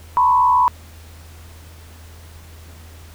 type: tone with frequency modulation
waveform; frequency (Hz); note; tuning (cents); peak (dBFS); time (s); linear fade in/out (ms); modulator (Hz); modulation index
sine; 991; B5; +6; -11; 0.17-0.68; 0; 74.5; 0.8
effects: added 81 Hz sine -39 dBFS peak until 3.14 s + pink hiss -46 dBFS RMS until 3.14 s